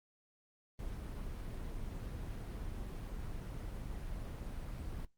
brown noise, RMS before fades -42 dBFS, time 0.79-5.05 s, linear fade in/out 2 ms, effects noise-tail reverb RT60 0.2 s tail -23 dB re dry + Opus 24 kbps

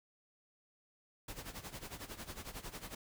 pink noise with tremolo, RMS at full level -44 dBFS, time 1.28-2.95 s, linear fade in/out 5 ms, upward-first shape sine, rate 11 Hz, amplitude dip 80%, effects none

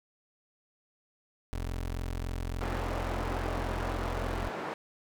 25% pulse tone, 43.55 Hz, F1, 4 cents flat, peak -29 dBFS, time 1.53-4.49 s, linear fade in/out 0 ms
white band-pass noise, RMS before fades -37 dBFS, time 2.61-4.74 s, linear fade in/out 2 ms, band 210 to 960 Hz, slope 12 dB/octave
effects none

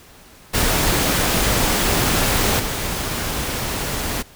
pink noise with level steps, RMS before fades -18 / -24 dBFS, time 0.53-4.23 s, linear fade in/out 20 ms, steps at 2.59 s, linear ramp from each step 10 ms, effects pink hiss -46 dBFS RMS until 4.35 s

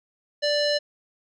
square tone with low-pass filter, 587.3 Hz, D5, in tune, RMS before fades -23 dBFS, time 0.42-0.79 s, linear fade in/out 20 ms, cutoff 4600 Hz, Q 9.2, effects none

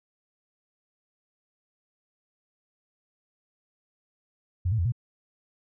sine tone with pitch steps, 89.9 / 112 / 85.3 / 120.2 Hz, F#2 / A2 / F2 / B2, -49 / +31 / -40 / -46 cents, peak -22 dBFS, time 4.65-4.922 s, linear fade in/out 10 ms, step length 68 ms, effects none

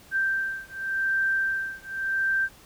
sine beating tone pair, 1568 / 1568.88 Hz, G6 / G6, 0 / +1 cents, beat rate 0.88 Hz, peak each -27 dBFS, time 0.11-2.49 s, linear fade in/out 50 ms, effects pink hiss -52 dBFS RMS until 2.65 s

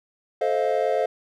triangle chord, F dominant seventh, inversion first, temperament just, 436.5 / 523.8 / 628.6 / 698.5 Hz, A4 / C5 / Eb5 / F5, -14 / +2 / +18 / 0 cents, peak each -24 / -23 / -24 / -24 dBFS, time 0.41-1.06 s, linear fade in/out 5 ms, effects none

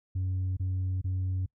sine tone bursts, 93 Hz, F#2, 9 cents sharp, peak -25 dBFS, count 3, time 0.15-1.462 s, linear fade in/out 10 ms, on 420 ms, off 26 ms, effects noise-tail reverb RT60 0.1 s tail -26 dB re dry + tanh soft clip ceiling -26 dBFS

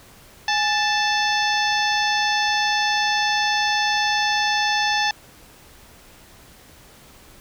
harmonic tone with a mistuned harmonic, 880 Hz, A5, in tune, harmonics 1 / 2 / 3 / 4 / 5 / 6 / 7, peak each -22 / -23 / -28 / -27 / -31 / -28 / -33 dBFS, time 0.48-5.11 s, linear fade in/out 2 ms, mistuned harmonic 1, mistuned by -97 cents, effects pink hiss -48 dBFS RMS until 7.4 s

